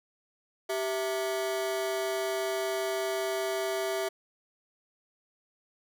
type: ring-modulated tone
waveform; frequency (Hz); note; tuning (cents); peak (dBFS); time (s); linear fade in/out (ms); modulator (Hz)
40% pulse; 523.3; C5; 0; -25; 0.69-4.09; 10; 134
effects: none